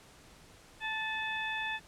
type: harmonic tone with a mistuned harmonic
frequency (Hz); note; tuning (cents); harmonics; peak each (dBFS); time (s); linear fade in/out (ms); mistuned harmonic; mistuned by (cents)
877; A5; -6; 1 / 2 / 3 / 4; -39 / -36 / -39 / -42; 0.8-1.8; 50; 3; -39
effects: pink hiss -57 dBFS RMS until 1.87 s + low-pass 10000 Hz 12 dB/octave